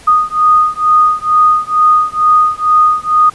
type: beating tone pair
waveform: sine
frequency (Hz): 1236 / 1238.2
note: D#6 / D#6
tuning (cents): -12 / -9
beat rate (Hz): 2.2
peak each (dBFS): -10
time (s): 0.07-3.3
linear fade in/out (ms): 10
effects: pink hiss -38 dBFS RMS until 3.34 s + resampled to 24000 Hz